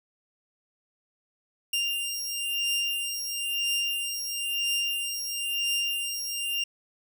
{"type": "beating tone pair", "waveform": "sawtooth", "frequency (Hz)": [2794, 2795], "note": ["F7", "F7"], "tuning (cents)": [0, 1], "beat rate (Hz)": 1, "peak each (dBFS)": -27, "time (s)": [1.73, 6.64], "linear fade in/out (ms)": 5, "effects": []}